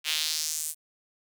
sawtooth tone with high-pass filter sweep, 155.56 Hz, D#3, in tune, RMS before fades -30 dBFS, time 0.04-0.75 s, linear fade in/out 50 ms, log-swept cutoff 2800 to 9500 Hz, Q 2.1, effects none

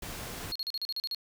pink noise, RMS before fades -40 dBFS, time 0.02-0.52 s, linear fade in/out 5 ms
triangle tone bursts, 4300 Hz, C8, 47 cents sharp, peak -30 dBFS, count 9, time 0.52-1.147 s, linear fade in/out 0 ms, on 35 ms, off 39 ms
effects none

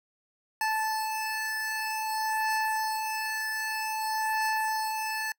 25% pulse beating tone pair, 874 / 874.52 Hz, A5 / A5, -12 / -11 cents, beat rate 0.52 Hz, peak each -26 / -30 dBFS, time 0.61-5.32 s, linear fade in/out 2 ms, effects noise-tail reverb RT60 0.1 s tail -26 dB re dry

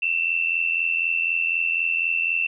sine tone pair together, 2637 / 2721 Hz, E7 / F7, 0 / -46 cents, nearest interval minor second, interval 54 cents, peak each -23 dBFS, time 0.02-2.47 s, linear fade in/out 5 ms, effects none

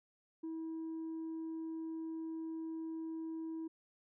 sine tone with tanh clipping, 323.4 Hz, E4, 33 cents flat, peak -40 dBFS, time 0.43-3.68 s, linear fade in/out 10 ms, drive 1 dB, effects none

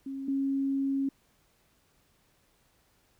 sine tone pair in turn, 271.2 / 273.1 Hz, C#4 / C#4, -38 / -26 cents, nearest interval unison, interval 12 cents, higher second, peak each -34 / -26 dBFS, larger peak second, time 0.06-0.28 / 0.28-1.09 s, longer second, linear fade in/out 5 ms, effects pink hiss -68 dBFS RMS until 3.19 s

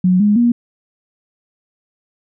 sine tone with pitch steps, 182.8 / 207.5 / 238.3 Hz, F#3 / G#3 / A#3, -21 / -1 / +38 cents, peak -9 dBFS, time 0.04-0.52 s, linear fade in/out 5 ms, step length 160 ms, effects none

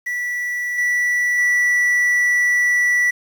triangle tone with level steps, 1957 Hz, B6, 16 cents flat, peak -19 / -14 / -12 dBFS, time 0.06-3.11 s, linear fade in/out 10 ms, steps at 0.78 / 1.38 s, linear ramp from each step 5 ms, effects 7-bit

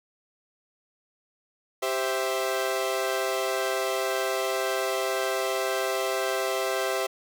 sawtooth chord, C major, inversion second, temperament equal, 392 / 523.3 / 659.3 Hz, G4 / C5 / E5, 0 / 0 / 0 cents, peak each -26 dBFS, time 1.82-7.07 s, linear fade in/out 10 ms, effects none

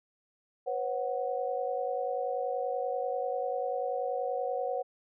sine chord, B suspended second, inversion none, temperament equal with one note detuned, 493.9 / 544.2 / 740 Hz, B4 / C#5 / F#5, 0 / -32 / 0 cents, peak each -34 dBFS, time 0.66-4.83 s, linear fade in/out 20 ms, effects none

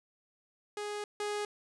sawtooth tone pair in turn, 415.3 / 415.3 Hz, G#4 / G#4, 0 / 0 cents, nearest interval unison, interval 0 cents, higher neither, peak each -32 / -29 dBFS, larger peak second, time 0.77-1.04 / 1.2-1.45 s, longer first, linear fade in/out 2 ms, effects resampled to 24000 Hz

